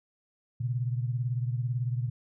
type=beating tone pair; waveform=sine; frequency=120 / 138 Hz; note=B2 / C#3; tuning=-49 / -7 cents; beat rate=18 Hz; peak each=-28 / -34 dBFS; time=0.6-2.1 s; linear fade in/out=10 ms; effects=none